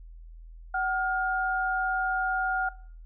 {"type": "tone pair together", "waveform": "sine", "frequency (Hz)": [753, 1417.9], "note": ["F#5", "F6"], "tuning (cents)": [30, 26], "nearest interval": "major seventh", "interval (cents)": 1096, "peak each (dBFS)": -28, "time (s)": [0.74, 2.69], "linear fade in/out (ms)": 5, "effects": ["noise-tail reverb RT60 0.5 s tail -21 dB re dry", "added 41 Hz sine -43 dBFS peak until 3.05 s"]}